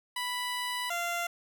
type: tone pair in turn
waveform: 15% pulse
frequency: 987.8 / 691.3 Hz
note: B5 / F5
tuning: 0 / -18 cents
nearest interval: tritone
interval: 618 cents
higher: first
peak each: -25 / -24 dBFS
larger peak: second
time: 0.16-0.9 / 0.9-1.27 s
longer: first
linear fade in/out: 5 ms
effects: none